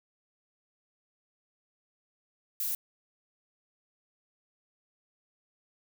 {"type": "noise", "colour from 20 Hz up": "violet", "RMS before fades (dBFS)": -32, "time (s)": [2.6, 2.75], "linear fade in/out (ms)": 2, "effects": []}